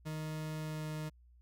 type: tone with pitch glide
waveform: 40% pulse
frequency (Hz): 155.56 to 154.49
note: D#3 to D#3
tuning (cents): 0 to -12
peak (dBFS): -37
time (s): 0.05-1.1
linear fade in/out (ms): 20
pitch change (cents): -12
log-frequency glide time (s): 0.59-0.89
effects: added 60 Hz sine -59 dBFS peak until 1.41 s